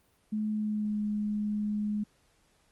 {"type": "tone with pitch glide", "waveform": "sine", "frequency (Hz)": [213.8, 209.4], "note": ["A3", "G#3"], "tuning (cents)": [-49, 15], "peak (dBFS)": -28, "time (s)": [0.32, 2.04], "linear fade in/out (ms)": 10, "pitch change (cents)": -36, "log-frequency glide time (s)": [0.5, 1.03], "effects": ["pink hiss -68 dBFS RMS until 2.71 s", "Opus 32 kbps"]}